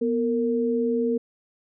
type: tone pair together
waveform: sine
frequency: 243.5 / 459.6 Hz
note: B3 / A#4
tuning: -24 / -25 cents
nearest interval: major seventh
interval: 1099 cents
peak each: -24 / -23 dBFS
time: 0.01-1.18 s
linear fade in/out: 10 ms
effects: none